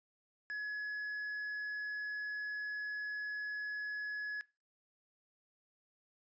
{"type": "tone with hard clipping", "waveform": "sine", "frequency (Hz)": 1692, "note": "G#6", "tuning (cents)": 32, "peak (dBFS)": -39, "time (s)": [0.5, 4.41], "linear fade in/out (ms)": 0, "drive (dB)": 3, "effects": ["noise-tail reverb RT60 0.3 s tail -22 dB re dry", "resampled to 16000 Hz"]}